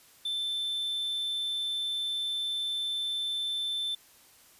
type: tone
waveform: triangle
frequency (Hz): 3540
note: A7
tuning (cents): +10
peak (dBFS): -28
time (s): 0.25-3.95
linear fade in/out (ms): 5
effects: white hiss -58 dBFS RMS until 4.59 s + resampled to 32000 Hz